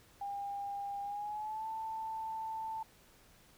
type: tone with pitch glide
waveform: sine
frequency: 803 to 885.9 Hz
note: G5 to A5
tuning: +41 to +12 cents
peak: -37 dBFS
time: 0.21-2.83 s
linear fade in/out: 5 ms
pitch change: +171 cents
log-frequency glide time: 1.02-1.68 s
effects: pink hiss -63 dBFS RMS until 3.57 s